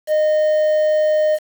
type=tone with quantisation; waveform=triangle; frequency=614 Hz; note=D#5; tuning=23 cents flat; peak=-11 dBFS; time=0.07-1.39 s; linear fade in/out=50 ms; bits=6; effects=none